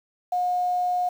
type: tone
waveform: sine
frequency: 720 Hz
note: F#5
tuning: 47 cents flat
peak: -21 dBFS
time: 0.32-1.09 s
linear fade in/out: 5 ms
effects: 8-bit